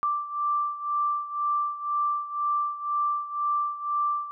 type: beating tone pair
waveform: sine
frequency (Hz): 1174.7 / 1176.7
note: D6 / D6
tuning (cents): 0 / +3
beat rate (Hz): 2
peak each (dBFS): -26 / -30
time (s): 0.03-4.31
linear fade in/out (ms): 0
effects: none